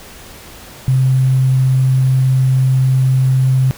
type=tone with sample-and-hold; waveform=sine; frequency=130.81 Hz; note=C3; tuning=in tune; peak=-9 dBFS; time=0.88-3.71 s; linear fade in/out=0 ms; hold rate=11025 Hz; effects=pink hiss -36 dBFS RMS until 3.77 s